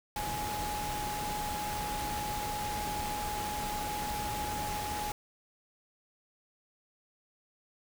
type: tone in noise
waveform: sine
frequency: 836 Hz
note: G#5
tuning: 11 cents sharp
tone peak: -35 dBFS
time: 0.16-5.12 s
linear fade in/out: 2 ms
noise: pink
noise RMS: -38 dBFS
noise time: 0.16-5.12 s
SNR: 0 dB
effects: none